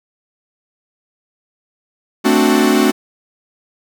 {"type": "chord", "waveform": "45% pulse", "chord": "D dominant seventh", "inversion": "second", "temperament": "equal with one note detuned", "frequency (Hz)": [220.6, 261.6, 293.7, 370], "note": ["A3", "C4", "D4", "F#4"], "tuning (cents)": [5, 0, 0, 0], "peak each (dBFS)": -16, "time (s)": [2.24, 2.92], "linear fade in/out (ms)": 20, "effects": []}